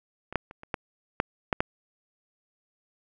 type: clicks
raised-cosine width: 0.5 ms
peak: -23 / -9 / -28 / -28 / -13 / -7 / -8 / -8 dBFS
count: 8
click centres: 0.326 / 0.357 / 0.511 / 0.634 / 0.742 / 1.201 / 1.528 / 1.605 s
effects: none